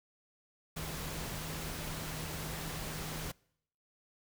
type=tone in noise; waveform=sine; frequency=157.7 Hz; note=D#3; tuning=24 cents sharp; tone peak=-44 dBFS; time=0.76-3.32 s; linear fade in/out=10 ms; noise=pink; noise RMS=-41 dBFS; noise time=0.76-3.32 s; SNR=-6 dB; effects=noise-tail reverb RT60 0.7 s tail -25 dB re dry